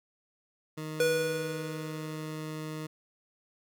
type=tone; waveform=20% pulse; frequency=155.56 Hz; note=D#3; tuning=in tune; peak=-31 dBFS; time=0.77-2.87 s; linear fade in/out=10 ms
type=tone with exponential decay; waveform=square; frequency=487 Hz; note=B4; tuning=24 cents flat; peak=-23 dBFS; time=1-2.52 s; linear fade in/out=2 ms; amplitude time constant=330 ms
effects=none